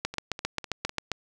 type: two click trains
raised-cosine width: 0.2 ms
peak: -20 / -10 dBFS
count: 4 / 9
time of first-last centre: 0.14-0.894 / 0.05-1.117 s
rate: 3.98 / 7.5 Hz
effects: none